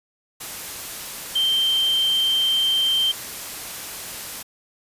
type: tone in noise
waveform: sine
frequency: 3136 Hz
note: G7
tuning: in tune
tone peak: -17 dBFS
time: 1.35-3.12 s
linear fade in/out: 10 ms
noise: white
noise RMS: -33 dBFS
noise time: 0.4-4.43 s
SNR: +13 dB
effects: resampled to 32000 Hz